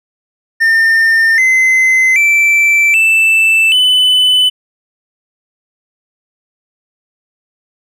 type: tone with pitch steps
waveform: triangle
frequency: 1809 / 2054 / 2332 / 2649 / 3007 Hz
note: A6 / C7 / D7 / E7 / F#7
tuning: +48 / -33 / -13 / +8 / +27 cents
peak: -5 dBFS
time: 0.6-4.5 s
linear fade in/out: 20 ms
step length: 780 ms
effects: none